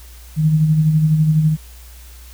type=tone with tremolo; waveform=sine; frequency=155.56 Hz; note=D#3; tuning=in tune; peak=-9 dBFS; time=0.36-1.57 s; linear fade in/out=50 ms; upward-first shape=sine; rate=12 Hz; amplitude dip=45%; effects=added 60 Hz sine -37 dBFS peak until 2.33 s + white hiss -45 dBFS RMS until 2.33 s